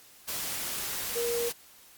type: tone in noise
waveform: sine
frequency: 472.3 Hz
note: A#4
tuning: 23 cents sharp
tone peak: -28 dBFS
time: 1.15-1.5 s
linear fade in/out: 20 ms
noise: white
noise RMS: -34 dBFS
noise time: 0.27-1.53 s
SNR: +3 dB
effects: white hiss -55 dBFS RMS until 1.97 s + Opus 48 kbps